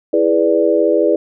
sine chord, E dominant seventh, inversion none, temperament equal, 329.6 / 415.3 / 493.9 / 587.3 Hz, E4 / G#4 / B4 / D5, 0 / 0 / 0 / 0 cents, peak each -16 dBFS, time 0.13-1.16 s, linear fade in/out 5 ms, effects none

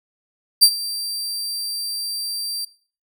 sawtooth tone with ADSR envelope, 4699 Hz, D8, in tune, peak -3 dBFS, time 0.61-2.65 s, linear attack 21 ms, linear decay 68 ms, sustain -19 dB, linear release 5 ms, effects noise-tail reverb RT60 0.4 s tail -17 dB re dry

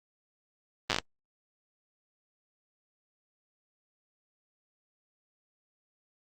slowing click train, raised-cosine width 0.2 ms, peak -9 dBFS, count 7, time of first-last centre 0.9-0.986 s, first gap 8 ms, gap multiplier 1.23, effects Opus 32 kbps

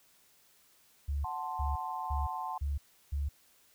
sine tone bursts, 71.2 Hz, C#2, 47 cents sharp, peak -30 dBFS, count 5, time 1.08-3.29 s, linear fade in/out 10 ms, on 170 ms, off 340 ms
sine chord, F# diminished, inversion none, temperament equal, 740 / 880 / 1046.5 Hz, F#5 / A5 / C6, 0 / 0 / 0 cents, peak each -40 / -38 / -39 dBFS, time 1.24-2.58 s, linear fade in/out 5 ms
effects white hiss -65 dBFS RMS until 3.74 s

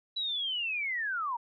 sine linear sweep, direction down, 3961 to 906 Hz, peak -30 dBFS, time 0.16-1.37 s, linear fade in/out 10 ms, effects none

